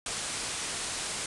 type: low-pass noise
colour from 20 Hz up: white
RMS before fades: -35 dBFS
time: 0.06-1.26 s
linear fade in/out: 2 ms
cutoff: 10000 Hz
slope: 96 dB/octave
effects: none